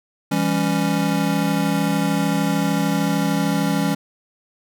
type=chord; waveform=square; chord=C# diminished; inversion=first; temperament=just; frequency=166.31 / 199.57 / 277.2 Hz; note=E3 / G3 / C#4; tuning=+16 / +31 / 0 cents; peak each=-23 dBFS; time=0.31-3.95 s; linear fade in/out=10 ms; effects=none